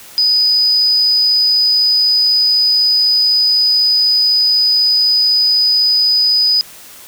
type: tone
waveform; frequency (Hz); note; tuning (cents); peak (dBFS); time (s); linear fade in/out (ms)
sine; 4978; D#8; 0; -9; 0.18-6.61; 0
effects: white hiss -37 dBFS RMS until 7.07 s